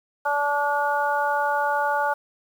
harmonic tone, 289 Hz, D4, 28 cents flat, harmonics 2 / 3 / 4 / 5, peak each -27 / -23 / -30 / -26 dBFS, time 0.25-2.14 s, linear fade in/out 10 ms, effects 8-bit

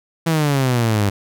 sawtooth exponential sweep, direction down, 167.2 to 98 Hz, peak -11 dBFS, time 0.26-1.1 s, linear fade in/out 10 ms, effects none

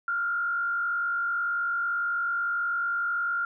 sine tone with frequency modulation, 1398 Hz, F6, 1 cent sharp, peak -25 dBFS, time 0.08-3.45 s, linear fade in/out 2 ms, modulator 48.9 Hz, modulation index 0.67, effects none

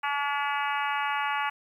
harmonic tone, 285.7 Hz, D4, 48 cents flat, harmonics 3 / 4 / 5 / 6 / 7 / 8 / 9 / 10, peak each -30 / -32 / -34 / -36 / -37 / -38 / -39 / -40 dBFS, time 0.03-1.5 s, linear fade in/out 10 ms, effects 10-bit

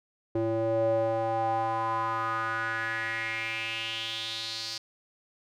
square tone with band-pass filter sweep, 112.7 Hz, A2, 42 cents sharp, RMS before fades -30 dBFS, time 0.35-4.78 s, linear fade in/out 5 ms, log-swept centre 420 to 4800 Hz, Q 4.8, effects none

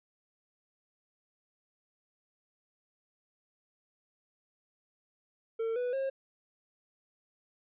triangle tone with pitch steps, 452.3 / 493.2 / 537.9 Hz, A4 / B4 / C5, +48 / -2 / +48 cents, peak -28 dBFS, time 5.59-6.1 s, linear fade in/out 10 ms, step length 170 ms, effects resampled to 8000 Hz

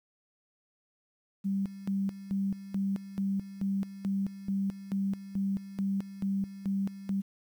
sine tone with tremolo, 196 Hz, G3, in tune, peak -27 dBFS, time 1.44-7.22 s, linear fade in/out 20 ms, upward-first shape square, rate 2.3 Hz, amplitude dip 80%, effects 10-bit

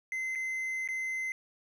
triangle tone with dropouts, 2061 Hz, C7, 27 cents flat, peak -30 dBFS, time 0.12-1.32 s, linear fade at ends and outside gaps 1 ms, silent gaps 0.352-0.356 / 0.876-0.887 s, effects none

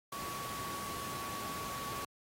sine tone in noise, 1126 Hz, C#6, 27 cents sharp, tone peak -41 dBFS, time 0.12-2.05 s, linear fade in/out 5 ms, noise pink, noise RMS -43 dBFS, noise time 0.12-2.05 s, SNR -1 dB, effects high-pass 100 Hz 12 dB/octave + AAC 48 kbps

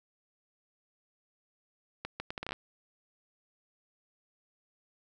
accelerating click train, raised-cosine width 0.3 ms, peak -20 dBFS, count 10, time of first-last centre 2.05-2.53 s, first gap 150 ms, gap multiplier 0.7, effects none

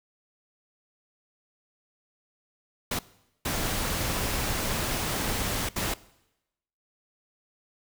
pink noise bursts at uneven times, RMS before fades -29 dBFS, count 3, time 2.91-2.99 / 3.45-5.69 / 5.76-5.94 s, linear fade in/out 5 ms, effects noise-tail reverb RT60 0.9 s tail -20 dB re dry

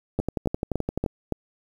two click trains, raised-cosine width 2 ms, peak -11 / -12 dBFS, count 5 / 11, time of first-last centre 0.19-1.323 / 0.2-1.062 s, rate 3.53 / 11.6 Hz, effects 8-bit

